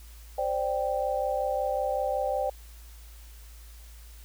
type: chord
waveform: sine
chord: C suspended second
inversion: none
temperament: just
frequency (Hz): 523.3 / 588.7 / 784.9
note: C5 / D5 / G5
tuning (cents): 0 / +4 / +2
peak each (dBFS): -30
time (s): 0.38-2.5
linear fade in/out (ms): 5
effects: added 56 Hz sine -45 dBFS peak until 4.24 s + white hiss -55 dBFS RMS until 4.24 s